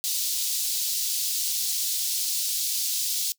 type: high-pass noise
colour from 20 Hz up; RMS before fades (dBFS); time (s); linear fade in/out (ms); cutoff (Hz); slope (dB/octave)
pink; -27; 0.04-3.32; 0; 4000; 24
effects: noise-tail reverb RT60 0.1 s tail -21 dB re dry